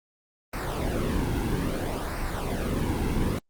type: noise with flanger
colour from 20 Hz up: brown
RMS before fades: -27 dBFS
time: 0.53-3.39 s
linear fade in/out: 5 ms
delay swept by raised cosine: 0.29 to 1.69 ms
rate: 0.6 Hz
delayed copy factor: -0.65
effects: Opus 32 kbps